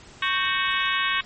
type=harmonic tone with a mistuned harmonic; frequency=370 Hz; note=F#4; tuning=in tune; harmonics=3 / 4 / 5 / 6 / 7 / 8 / 9 / 10; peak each=-27 / -28 / -29 / -30 / -30 / -31 / -32 / -32 dBFS; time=0.22-1.21 s; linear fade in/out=5 ms; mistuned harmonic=4; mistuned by=+89 cents; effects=pink hiss -47 dBFS RMS until 1.25 s + MP3 32 kbps